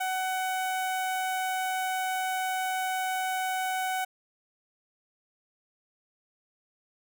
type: tone with notch filter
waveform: sawtooth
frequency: 749 Hz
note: F#5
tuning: 21 cents sharp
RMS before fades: -30 dBFS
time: 0-4.05 s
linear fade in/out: 10 ms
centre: 4700 Hz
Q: 1.7
effects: none